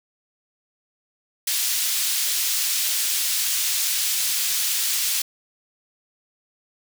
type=high-pass noise; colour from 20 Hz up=pink; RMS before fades=-23 dBFS; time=1.47-5.22 s; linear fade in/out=5 ms; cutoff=3800 Hz; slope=12 dB/octave; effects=none